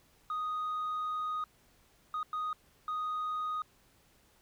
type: tone bursts at uneven times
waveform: sine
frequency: 1244 Hz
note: D#6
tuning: 1 cent flat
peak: -30 dBFS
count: 4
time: 0.3-1.44 / 2.14-2.23 / 2.33-2.53 / 2.88-3.62 s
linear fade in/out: 2 ms
effects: tanh soft clip ceiling -31 dBFS + pink hiss -66 dBFS RMS until 4.41 s